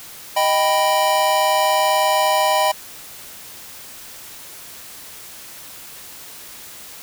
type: chord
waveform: square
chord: Eb augmented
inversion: none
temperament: equal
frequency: 622.3 / 784 / 987.8 Hz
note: Eb5 / G5 / B5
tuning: 0 / 0 / 0 cents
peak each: -20 dBFS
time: 0.36-2.72 s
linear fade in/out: 10 ms
effects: white hiss -38 dBFS RMS until 7.02 s